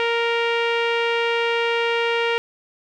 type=tone with low-pass filter; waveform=sawtooth; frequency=466.2 Hz; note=A#4; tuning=in tune; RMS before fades=-21 dBFS; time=0-2.38 s; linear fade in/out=0 ms; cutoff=2700 Hz; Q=2.7; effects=none